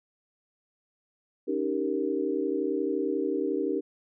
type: chord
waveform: sine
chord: Eb dominant seventh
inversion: third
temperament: equal with one note detuned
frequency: 279.8 / 311.1 / 392 / 466.2 Hz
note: Db4 / Eb4 / G4 / Bb4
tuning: +16 / 0 / 0 / 0 cents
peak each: -32 / -31 / -30 / -32 dBFS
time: 1.47-3.81 s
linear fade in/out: 20 ms
effects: none